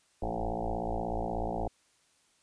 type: tone with frequency modulation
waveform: sine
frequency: 370 Hz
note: F#4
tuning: in tune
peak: -30 dBFS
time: 0.22-1.68 s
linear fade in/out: 5 ms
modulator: 56.6 Hz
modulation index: 7.9
effects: white hiss -68 dBFS RMS until 2.42 s + resampled to 22050 Hz